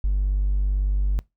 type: tone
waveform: triangle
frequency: 49 Hz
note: G1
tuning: in tune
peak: -15 dBFS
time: 0.04-1.19 s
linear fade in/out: 0 ms
effects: noise-tail reverb RT60 0.2 s tail -24 dB re dry + tanh soft clip ceiling -15 dBFS